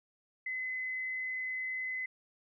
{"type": "tone with frequency modulation", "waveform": "sine", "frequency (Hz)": 2032, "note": "B6", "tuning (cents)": 49, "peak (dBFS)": -34, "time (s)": [0.46, 2.06], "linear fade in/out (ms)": 5, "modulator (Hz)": 29.6, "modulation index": 0.32, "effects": []}